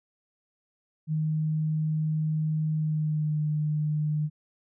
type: tone with pitch glide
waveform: sine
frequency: 155.56 to 151.66 Hz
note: D#3 to D#3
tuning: 0 to -44 cents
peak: -24 dBFS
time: 1.07-4.3 s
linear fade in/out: 50 ms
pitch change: -44 cents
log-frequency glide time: 2.74-3.41 s
effects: none